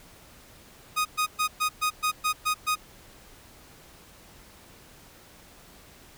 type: tone bursts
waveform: sawtooth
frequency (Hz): 1244.5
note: D#6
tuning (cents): 0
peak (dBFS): -19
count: 9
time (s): 0.96-2.757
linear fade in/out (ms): 20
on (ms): 93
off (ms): 120
effects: pink hiss -52 dBFS RMS until 6.17 s